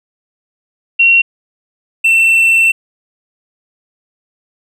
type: tone pair in turn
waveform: sine / triangle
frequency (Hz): 2736 / 2689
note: F7 / E7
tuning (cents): -36 / +34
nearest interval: unison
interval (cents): 30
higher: first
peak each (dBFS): -5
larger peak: neither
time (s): 0.99-1.22 / 2.04-2.72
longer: second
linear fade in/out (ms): 10
effects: none